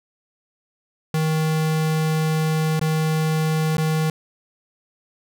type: tone with dropouts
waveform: square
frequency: 157.4 Hz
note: D#3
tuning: 20 cents sharp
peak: -19 dBFS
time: 1.14-4.1 s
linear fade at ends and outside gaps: 2 ms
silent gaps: 2.795-2.813 / 3.77-3.781 s
effects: none